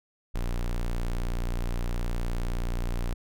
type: tone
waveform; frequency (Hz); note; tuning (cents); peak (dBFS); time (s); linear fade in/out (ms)
square; 29.61; A#0; +28; -27; 0.34-3.14; 10
effects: none